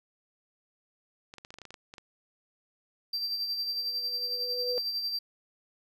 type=clicks; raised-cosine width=0.2 ms; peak=-28 dBFS; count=12; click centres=1.339 / 1.383 / 1.449 / 1.505 / 1.541 / 1.586 / 1.617 / 1.653 / 1.706 / 1.742 / 1.939 / 1.982 s
type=tone with tremolo; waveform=triangle; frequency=4699 Hz; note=D8; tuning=in tune; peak=-27 dBFS; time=3.13-5.19 s; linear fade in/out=5 ms; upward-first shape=sine; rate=11 Hz; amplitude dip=45%
type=tone with exponential growth; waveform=sine; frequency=493.9 Hz; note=B4; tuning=in tune; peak=-28 dBFS; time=3.58-4.78 s; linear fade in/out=0 ms; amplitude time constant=260 ms
effects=none